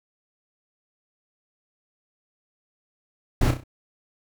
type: noise with echo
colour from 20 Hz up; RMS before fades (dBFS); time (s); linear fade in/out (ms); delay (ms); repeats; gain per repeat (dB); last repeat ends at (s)
brown; -19; 3.41-3.51; 5; 32; 4; -7; 3.638
effects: none